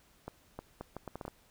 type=accelerating click train; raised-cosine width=1 ms; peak=-26 dBFS; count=9; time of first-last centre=0.28-1.28 s; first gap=310 ms; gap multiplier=0.71; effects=pink hiss -65 dBFS RMS until 1.5 s